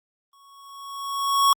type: tone with exponential growth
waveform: square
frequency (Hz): 1108.7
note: C#6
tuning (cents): 0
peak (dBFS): -14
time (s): 0.33-1.53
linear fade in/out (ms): 2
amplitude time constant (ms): 260
effects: Opus 32 kbps